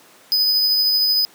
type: tone with tremolo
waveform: square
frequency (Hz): 5000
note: D#8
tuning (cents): +8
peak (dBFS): -14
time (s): 0.32-1.25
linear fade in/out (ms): 0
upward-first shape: triangle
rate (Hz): 13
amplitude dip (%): 25
effects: pink hiss -48 dBFS RMS until 1.34 s + high-pass 300 Hz 12 dB/octave